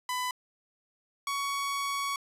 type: tone pair in turn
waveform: sawtooth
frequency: 1000 / 1119.5 Hz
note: B5 / C#6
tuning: +21 / +17 cents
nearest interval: major second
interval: 196 cents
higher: second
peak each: -26 / -26 dBFS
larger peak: neither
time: 0.09-0.31 / 1.27-2.16 s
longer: second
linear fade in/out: 2 ms
effects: resampled to 32000 Hz